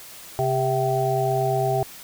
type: harmonic tone with a mistuned harmonic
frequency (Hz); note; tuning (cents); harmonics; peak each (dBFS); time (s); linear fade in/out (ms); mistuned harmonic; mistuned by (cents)
132.3; C3; +20; 1 / 3 / 5 / 6; -25 / -25 / -25 / -25; 0.39-1.83; 0; 6; -52
effects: white hiss -42 dBFS RMS until 2.03 s